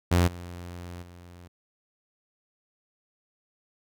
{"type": "tone with level steps", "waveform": "sawtooth", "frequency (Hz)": 87.8, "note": "F2", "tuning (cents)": 10, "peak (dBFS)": [-15, -34, -42], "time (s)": [0.11, 1.48], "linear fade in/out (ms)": 10, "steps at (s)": [0.27, 1.02], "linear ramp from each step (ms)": 10, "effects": []}